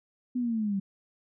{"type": "linear sweep", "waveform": "sine", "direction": "down", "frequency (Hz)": [252.8, 190.8], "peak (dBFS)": -26, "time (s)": [0.35, 0.8], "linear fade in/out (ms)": 10, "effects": []}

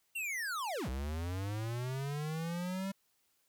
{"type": "linear two-way sweep", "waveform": "square", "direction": "down then up", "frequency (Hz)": [2800, 62.2, 197.1], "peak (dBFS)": -36, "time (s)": [0.15, 2.92], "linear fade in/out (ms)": 10, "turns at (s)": 0.89, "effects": ["white hiss -75 dBFS RMS until 3.48 s"]}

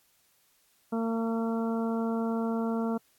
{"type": "harmonic tone", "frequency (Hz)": 227.4, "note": "A#3", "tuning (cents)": -43, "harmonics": [1, 2, 3, 4, 5, 6], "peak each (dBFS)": [-28, -34, -38, -41, -44, -43], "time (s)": [0.92, 2.98], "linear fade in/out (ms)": 10, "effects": ["white hiss -67 dBFS RMS until 3.18 s", "AAC 64 kbps"]}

